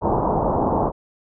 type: low-pass noise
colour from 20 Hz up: white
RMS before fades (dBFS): -20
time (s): 0.01-0.92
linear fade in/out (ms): 50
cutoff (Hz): 990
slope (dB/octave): 48
effects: none